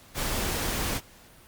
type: noise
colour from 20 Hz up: pink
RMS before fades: -29 dBFS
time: 0.14-1.01 s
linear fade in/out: 50 ms
effects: pink hiss -53 dBFS RMS until 1.47 s + Opus 48 kbps